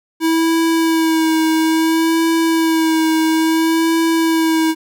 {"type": "tone with vibrato", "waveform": "square", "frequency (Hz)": 323.8, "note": "E4", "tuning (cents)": -31, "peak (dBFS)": -13, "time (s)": [0.2, 4.75], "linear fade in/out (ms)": 50, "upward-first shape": "sine", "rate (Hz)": 0.59, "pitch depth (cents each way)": 25, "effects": []}